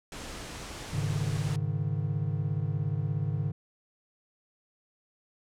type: low-pass noise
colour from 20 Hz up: pink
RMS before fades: -41 dBFS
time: 0.12-1.56 s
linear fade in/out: 2 ms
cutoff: 9400 Hz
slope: 24 dB/octave
type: chord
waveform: triangle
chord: Ab suspended fourth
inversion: none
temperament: equal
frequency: 103.83 / 138.59 / 155.56 Hz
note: Ab2 / Db3 / Eb3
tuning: 0 / 0 / 0 cents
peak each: -30 dBFS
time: 0.93-3.52 s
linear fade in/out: 10 ms
effects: none